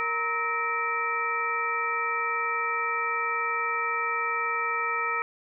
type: harmonic tone with a mistuned harmonic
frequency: 466.2 Hz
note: A#4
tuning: in tune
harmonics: 1 / 2 / 3 / 4 / 5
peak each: -37 / -35 / -28 / -33 / -31 dBFS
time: 0-5.22 s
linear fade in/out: 0 ms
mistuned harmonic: 3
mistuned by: -140 cents
effects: none